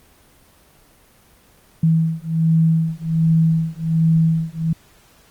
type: beating tone pair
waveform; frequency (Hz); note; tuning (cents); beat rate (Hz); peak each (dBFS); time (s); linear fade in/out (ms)
sine; 161.6 / 162.9; E3 / E3; -34 / -20; 1.3; -17; 1.83-4.73; 5
effects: pink hiss -52 dBFS RMS until 5.3 s + Opus 24 kbps